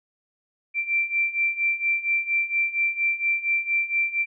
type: beating tone pair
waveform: sine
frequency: 2349 / 2353.3 Hz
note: D7 / D7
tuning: 0 / +3 cents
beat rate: 4.3 Hz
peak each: -26 / -23 dBFS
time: 0.74-4.26 s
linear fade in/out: 50 ms
effects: none